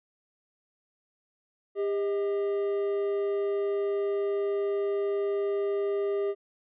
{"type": "tone pair together", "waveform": "triangle", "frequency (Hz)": [400.7, 630], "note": ["G4", "D#5"], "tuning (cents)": [38, 21], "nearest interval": "minor sixth", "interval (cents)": 783, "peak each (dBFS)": [-24, -35], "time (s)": [1.75, 6.35], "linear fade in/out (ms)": 50, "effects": ["resampled to 8000 Hz"]}